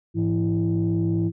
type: tone cluster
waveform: sine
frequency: 105.1 / 168.1 / 330.5 Hz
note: G#2 / E3 / E4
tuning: +21 / +34 / +5 cents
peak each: -23 dBFS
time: 0.14-1.32 s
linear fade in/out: 50 ms
effects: tanh soft clip ceiling -14 dBFS